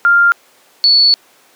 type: tone pair in turn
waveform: sine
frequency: 1396.9 / 4435 Hz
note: F6 / C#8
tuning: 0 / 0 cents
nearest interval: octave + minor sixth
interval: 2000 cents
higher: second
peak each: -6 dBFS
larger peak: neither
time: 0.05-0.32 / 0.84-1.14 s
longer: second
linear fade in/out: 0 ms
effects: pink hiss -48 dBFS RMS until 1.55 s + high-pass 400 Hz 12 dB/octave